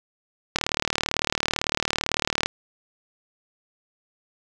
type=click train; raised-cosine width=0.2 ms; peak=-4 dBFS; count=73; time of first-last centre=0.56-2.46 s; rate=37.9 Hz; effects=none